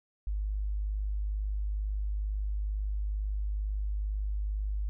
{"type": "tone", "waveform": "sine", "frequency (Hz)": 51.1, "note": "G#1", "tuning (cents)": -27, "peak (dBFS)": -29, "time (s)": [0.27, 4.89], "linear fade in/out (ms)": 0, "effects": []}